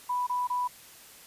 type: tone bursts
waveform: sine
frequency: 988 Hz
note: B5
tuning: in tune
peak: -26 dBFS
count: 3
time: 0.09-0.678 s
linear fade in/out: 10 ms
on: 180 ms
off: 24 ms
effects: white hiss -51 dBFS RMS until 1.26 s + resampled to 32000 Hz